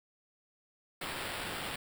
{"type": "noise with sample-and-hold", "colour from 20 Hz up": "white", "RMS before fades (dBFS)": -39, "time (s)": [1.01, 1.76], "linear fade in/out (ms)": 5, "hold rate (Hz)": 6300, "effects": []}